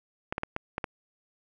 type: clicks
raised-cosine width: 0.5 ms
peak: -15 dBFS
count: 6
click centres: 0.325 / 0.381 / 0.434 / 0.564 / 0.781 / 0.842 s
effects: none